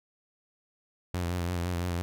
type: tone with vibrato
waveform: sawtooth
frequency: 87.8 Hz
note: F2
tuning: 10 cents sharp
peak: -25 dBFS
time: 1.14-2.02 s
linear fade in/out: 0 ms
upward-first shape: sine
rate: 5.9 Hz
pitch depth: 49 cents each way
effects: none